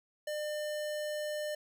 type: tone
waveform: square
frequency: 600 Hz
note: D5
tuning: 37 cents sharp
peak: -35 dBFS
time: 0.27-1.55 s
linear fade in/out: 5 ms
effects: none